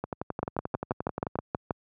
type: two click trains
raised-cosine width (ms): 1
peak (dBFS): -17 / -13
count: 16 / 9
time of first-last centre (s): 0.04-1.356 / 0.43-1.708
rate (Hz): 11.4 / 6.26
effects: high-pass 80 Hz 12 dB/octave